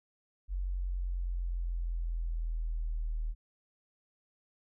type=exponential sweep; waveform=sine; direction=down; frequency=46.25 to 38.89 Hz; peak=-31 dBFS; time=0.48-3.35 s; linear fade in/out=50 ms; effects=none